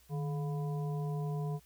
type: harmonic tone with a mistuned harmonic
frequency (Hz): 142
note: C#3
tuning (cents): +42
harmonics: 1 / 3 / 5 / 7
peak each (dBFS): -33 / -43 / -47 / -50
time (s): 0.09-1.6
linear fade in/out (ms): 50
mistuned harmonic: 1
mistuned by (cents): +120
effects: added 60 Hz sine -65 dBFS peak until 1.65 s + white hiss -65 dBFS RMS until 1.65 s